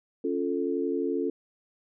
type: chord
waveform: sine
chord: Db augmented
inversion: none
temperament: equal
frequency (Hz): 277.2 / 349.2 / 440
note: Db4 / F4 / A4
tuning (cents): 0 / 0 / 0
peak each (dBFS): -30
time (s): 0.24-1.3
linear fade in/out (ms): 5
effects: none